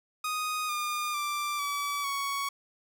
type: tone with pitch steps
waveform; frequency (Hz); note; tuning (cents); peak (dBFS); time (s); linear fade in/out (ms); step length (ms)
sawtooth; 1244.5 / 1211.2 / 1178.7 / 1147.2 / 1116.4; D#6 / D#6 / D6 / D6 / C#6; 0 / -47 / +6 / -41 / +12; -26; 0.24-2.49; 5; 450
effects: none